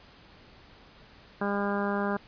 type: harmonic tone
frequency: 201.7 Hz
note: G3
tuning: 50 cents sharp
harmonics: 1 / 2 / 3 / 4 / 5 / 6 / 7 / 8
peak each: -30 / -33 / -35 / -36 / -37 / -38 / -38 / -39 dBFS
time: 1.41-2.17 s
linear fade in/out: 5 ms
effects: pink hiss -54 dBFS RMS until 2.27 s + resampled to 11025 Hz